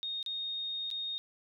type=tone with dropouts; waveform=sine; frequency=3706 Hz; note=A#7; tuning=11 cents flat; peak=-34 dBFS; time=0.03-1.18 s; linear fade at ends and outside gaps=0 ms; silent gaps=0.228-0.262 / 0.903-0.912 s; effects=none